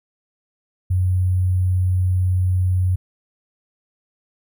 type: tone with sample-and-hold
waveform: sine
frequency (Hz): 91.8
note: F#2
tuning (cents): -13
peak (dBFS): -15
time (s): 0.9-2.96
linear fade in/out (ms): 10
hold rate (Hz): 11025
effects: none